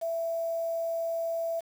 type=tone with quantisation; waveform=sine; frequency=664 Hz; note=E5; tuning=12 cents sharp; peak=-28 dBFS; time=0.01-1.61 s; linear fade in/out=20 ms; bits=8; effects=none